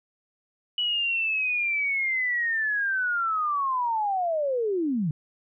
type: linear sweep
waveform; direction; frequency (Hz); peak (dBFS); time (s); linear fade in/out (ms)
sine; down; 2955 to 141.2; -23; 0.78-5.11; 2
effects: none